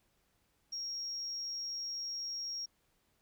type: tone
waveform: sine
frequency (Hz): 5588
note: F8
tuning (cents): 0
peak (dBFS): -36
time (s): 0.72-2.66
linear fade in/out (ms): 10
effects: tanh soft clip ceiling -33 dBFS + pink hiss -75 dBFS RMS until 3.21 s